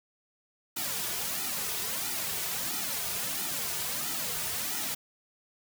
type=noise with flanger; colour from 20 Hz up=white; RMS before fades=-33 dBFS; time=0.76-4.95 s; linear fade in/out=10 ms; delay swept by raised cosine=1.8 to 3.8 ms; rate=1.5 Hz; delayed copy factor=-0.9; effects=none